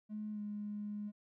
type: tone with pitch glide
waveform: triangle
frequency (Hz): 212.3 to 207.8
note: G#3 to G#3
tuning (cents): +38 to +1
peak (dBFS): -35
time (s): 0.09-1.12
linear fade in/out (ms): 50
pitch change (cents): -37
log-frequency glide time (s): 0.32-0.4
effects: tanh soft clip ceiling -37 dBFS